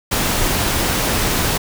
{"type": "noise", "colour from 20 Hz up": "pink", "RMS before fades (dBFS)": -18, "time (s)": [0.11, 1.58], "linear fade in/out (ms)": 10, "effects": []}